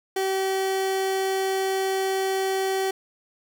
30% pulse tone, 383.5 Hz, G4, 38 cents flat, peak -20 dBFS, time 0.16-2.91 s, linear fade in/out 5 ms, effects none

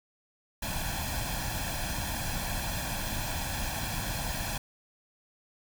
pink noise with comb filter, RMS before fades -33 dBFS, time 0.62-4.58 s, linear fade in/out 5 ms, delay 1.2 ms, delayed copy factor +0.75, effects none

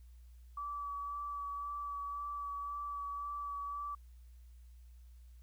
sine tone with vibrato, 1149 Hz, D6, 38 cents flat, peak -38 dBFS, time 0.57-3.95 s, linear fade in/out 5 ms, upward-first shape sine, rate 1.9 Hz, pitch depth 15 cents each way, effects added 60 Hz sine -53 dBFS peak until 5.42 s + white hiss -75 dBFS RMS until 5.42 s

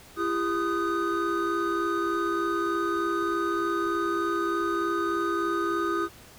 triangle tone cluster, 338.1 / 401.4 / 1241 / 1514 Hz, E4 / G4 / D#6 / F#6, +44 / +41 / -5 / +39 cents, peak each -26 / -30 / -27 / -34 dBFS, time 0.16-6.09 s, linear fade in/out 50 ms, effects pink hiss -50 dBFS RMS until 6.38 s

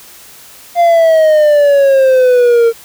triangle exponential sweep, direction down, 698.5 to 456.5 Hz, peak -3 dBFS, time 0.75-2.73 s, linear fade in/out 50 ms, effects white hiss -37 dBFS RMS until 2.84 s

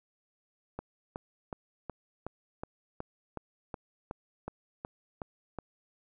click train, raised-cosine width 1 ms, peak -23 dBFS, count 14, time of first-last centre 0.79-5.587 s, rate 2.71 Hz, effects none

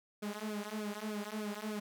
sawtooth tone with flanger, 210.9 Hz, G#3, 27 cents sharp, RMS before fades -40 dBFS, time 0.22-1.8 s, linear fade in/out 10 ms, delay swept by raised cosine 1 to 5.2 ms, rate 3.3 Hz, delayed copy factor -1, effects none

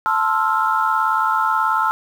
sine chord, F major seventh, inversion first, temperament equal, 880 / 1046.5 / 1318.5 / 1396.9 Hz, A5 / C6 / E6 / F6, 0 / 0 / 0 / 0 cents, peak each -20 / -22 / -19 / -22 dBFS, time 0.06-1.91 s, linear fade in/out 0 ms, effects tanh soft clip ceiling -5 dBFS + 7-bit

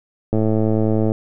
click train, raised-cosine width 2 ms, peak -6 dBFS, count 87, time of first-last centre 0.33-1.119 s, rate 109 Hz, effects none

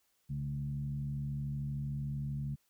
sine tone with frequency modulation, 140.1 Hz, C#3, 19 cents sharp, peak -34 dBFS, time 0.29-2.56 s, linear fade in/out 20 ms, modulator 73 Hz, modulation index 0.65, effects white hiss -75 dBFS RMS until 2.69 s

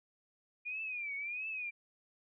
sine tone with vibrato, 2420 Hz, D#7, 49 cents flat, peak -37 dBFS, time 0.65-1.71 s, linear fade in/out 20 ms, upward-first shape triangle, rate 1.5 Hz, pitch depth 160 cents each way, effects none

